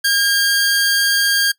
sawtooth tone pair together, 1618 / 4595 Hz, G#6 / D8, -46 / -39 cents, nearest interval octave + tritone, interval 1807 cents, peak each -11 / -16 dBFS, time 0.04-1.52 s, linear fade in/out 10 ms, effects noise-tail reverb RT60 0.1 s tail -20 dB re dry

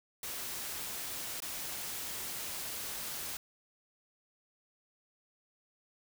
white noise with dropouts, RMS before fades -40 dBFS, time 0.23-3.37 s, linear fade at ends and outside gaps 2 ms, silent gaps 1.403-1.421 s, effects none

